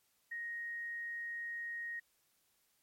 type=tone; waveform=sine; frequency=1872 Hz; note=A#6; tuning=7 cents sharp; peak=-39 dBFS; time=0.31-2 s; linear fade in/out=10 ms; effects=white hiss -75 dBFS RMS until 2.82 s + MP3 64 kbps